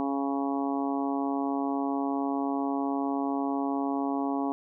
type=harmonic tone; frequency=138.8 Hz; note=C#3; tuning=3 cents sharp; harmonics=2 / 3 / 4 / 5 / 6 / 7 / 8; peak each=-28 / -37 / -43 / -35 / -36 / -39 / -40 dBFS; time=0-4.52 s; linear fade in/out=0 ms; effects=none